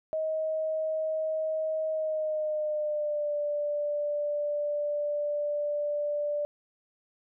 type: tone with pitch glide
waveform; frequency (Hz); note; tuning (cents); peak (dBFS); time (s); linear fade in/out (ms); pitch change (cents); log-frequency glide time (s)
sine; 630 to 587.8; D#5 to D5; +21 to +1; -27; 0.13-6.45; 0; -120; 1.91-3.35
effects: none